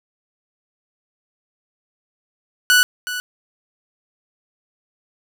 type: tone with echo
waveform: sawtooth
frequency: 1480 Hz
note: F#6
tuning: in tune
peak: -7 dBFS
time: 2.7-2.83 s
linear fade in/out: 0 ms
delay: 370 ms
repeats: 1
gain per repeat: -13 dB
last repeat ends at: 3.2 s
effects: none